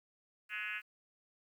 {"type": "tone with frequency modulation", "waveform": "sine", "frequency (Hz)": 2100, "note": "C7", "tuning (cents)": 6, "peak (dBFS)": -37, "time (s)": [0.49, 0.82], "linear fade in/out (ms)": 50, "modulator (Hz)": 206, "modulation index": 3.3, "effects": ["11-bit"]}